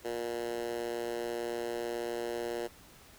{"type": "tone with high-pass filter", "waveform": "10% pulse", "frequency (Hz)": 118.2, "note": "A#2", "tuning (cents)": 24, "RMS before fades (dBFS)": -36, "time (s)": [0.04, 2.68], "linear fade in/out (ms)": 20, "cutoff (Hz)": 400, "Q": 2.6, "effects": ["pink hiss -56 dBFS RMS until 3.18 s"]}